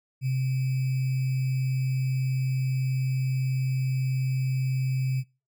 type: tone with sample-and-hold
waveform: sine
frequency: 130.81 Hz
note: C3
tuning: in tune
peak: -23 dBFS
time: 0.21-5.24 s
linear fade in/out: 50 ms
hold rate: 2450 Hz
effects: noise-tail reverb RT60 0.3 s tail -24 dB re dry